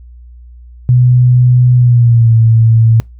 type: tone with pitch glide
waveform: sine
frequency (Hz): 124.3 to 113.33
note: B2 to A#2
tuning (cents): +12 to -48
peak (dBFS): -4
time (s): 0.89-3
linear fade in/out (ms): 0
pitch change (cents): -160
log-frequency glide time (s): 1.75-2.35
effects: noise-tail reverb RT60 0.2 s tail -25 dB re dry + added 60 Hz sine -32 dBFS peak until 3.19 s